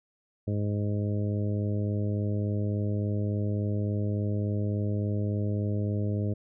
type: harmonic tone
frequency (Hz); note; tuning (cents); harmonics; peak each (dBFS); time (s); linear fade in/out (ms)
103.5; G#2; -5; 1 / 2 / 3 / 4 / 5 / 6; -27 / -33 / -37 / -39 / -41 / -43; 0.47-6.34; 10
effects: none